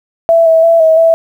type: tone with pitch steps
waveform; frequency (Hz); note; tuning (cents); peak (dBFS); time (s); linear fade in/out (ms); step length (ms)
sine; 665 / 650 / 666 / 641 / 658; E5 / E5 / E5 / E5 / E5; +15 / -24 / +18 / -49 / -3; -4; 0.29-1.14; 0; 170
effects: 7-bit